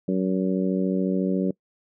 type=harmonic tone; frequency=94 Hz; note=F#2; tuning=28 cents sharp; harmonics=2 / 3 / 4 / 5 / 6; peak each=-23 / -27 / -29 / -31 / -33 dBFS; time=0.08-1.51 s; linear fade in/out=5 ms; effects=noise-tail reverb RT60 0.1 s tail -23 dB re dry